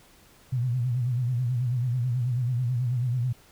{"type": "tone with vibrato", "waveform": "sine", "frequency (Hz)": 123.47, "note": "B2", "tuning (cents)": 0, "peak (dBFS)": -23, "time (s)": [0.52, 3.33], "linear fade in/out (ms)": 10, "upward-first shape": "sine", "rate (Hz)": 9.2, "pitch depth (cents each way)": 92, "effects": ["pink hiss -56 dBFS RMS until 3.51 s"]}